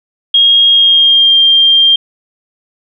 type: tone with pitch glide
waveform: sine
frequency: 3261 to 3190 Hz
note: G#7 to G7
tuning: -32 to +30 cents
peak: -4 dBFS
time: 0.34-1.96 s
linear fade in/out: 5 ms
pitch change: -38 cents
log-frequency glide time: 0.69-1.38 s
effects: none